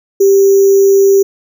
sine tone with sample-and-hold, 392 Hz, G4, in tune, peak -4 dBFS, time 0.2-1.23 s, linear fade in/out 10 ms, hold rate 6300 Hz, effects none

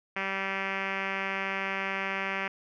5% pulse tone with low-pass filter, 193.8 Hz, G3, 20 cents flat, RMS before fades -32 dBFS, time 0.16-2.48 s, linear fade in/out 5 ms, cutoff 2400 Hz, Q 2.6, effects none

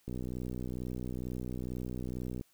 click train, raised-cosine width 3 ms, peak -26 dBFS, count 146, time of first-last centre 0.08-2.411 s, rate 62.2 Hz, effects white hiss -69 dBFS RMS until 2.53 s

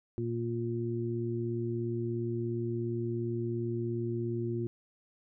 harmonic tone, 117.1 Hz, A#2, 8 cents sharp, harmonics 1 / 2 / 3, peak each -34 / -38 / -34 dBFS, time 0.18-4.67 s, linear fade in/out 0 ms, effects none

